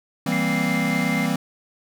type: chord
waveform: square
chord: C dominant seventh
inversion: first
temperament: equal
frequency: 164.81 / 196 / 233.1 / 261.6 Hz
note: E3 / G3 / Bb3 / C4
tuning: 0 / 0 / 0 / 0 cents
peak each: -27 dBFS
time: 0.26-1.36 s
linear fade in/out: 5 ms
type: tone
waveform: sine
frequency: 2093 Hz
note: C7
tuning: in tune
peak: -26 dBFS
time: 0.32-1.26 s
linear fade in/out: 2 ms
effects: none